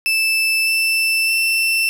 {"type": "tone with pitch steps", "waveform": "35% pulse", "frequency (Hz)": [2639, 2657, 2676], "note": ["E7", "E7", "E7"], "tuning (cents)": [1, 13, 25], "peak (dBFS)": -13, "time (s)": [0.06, 1.89], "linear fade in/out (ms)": 0, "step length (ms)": 610, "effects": []}